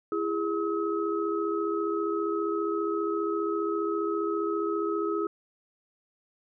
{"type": "tone cluster", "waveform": "sine", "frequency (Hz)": [334.9, 409.8, 1279], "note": ["E4", "G#4", "D#6"], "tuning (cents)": [27, -23, 47], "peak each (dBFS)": [-30, -29, -33], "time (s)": [0.12, 5.27], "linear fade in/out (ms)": 2, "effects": []}